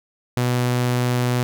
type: tone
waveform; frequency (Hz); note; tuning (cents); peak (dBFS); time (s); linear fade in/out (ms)
sawtooth; 123.47; B2; 0; -14; 0.37-1.43; 0
effects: none